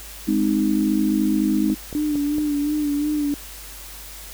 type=chord; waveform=sine; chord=Ab major; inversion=none; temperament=equal; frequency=207.7 / 261.6 / 311.1 Hz; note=Ab3 / C4 / Eb4; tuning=0 / 0 / 0 cents; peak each=-21 / -23 / -20 dBFS; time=0.27-1.75 s; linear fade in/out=20 ms
type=click train; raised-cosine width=2 ms; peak=-19 dBFS; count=4; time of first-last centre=1.7-2.383 s; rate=4.39 Hz
type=tone with vibrato; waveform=sine; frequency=294.8 Hz; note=D4; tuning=7 cents sharp; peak=-19 dBFS; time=1.95-3.34 s; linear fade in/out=0 ms; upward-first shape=sine; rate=2.8 Hz; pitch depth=45 cents each way
effects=added 50 Hz sine -41 dBFS peak until 4.33 s + white hiss -39 dBFS RMS until 4.33 s